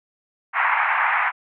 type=band-pass noise; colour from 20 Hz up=pink; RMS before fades=-20 dBFS; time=0.53-1.32 s; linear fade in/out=50 ms; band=810 to 2300 Hz; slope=48 dB/octave; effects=none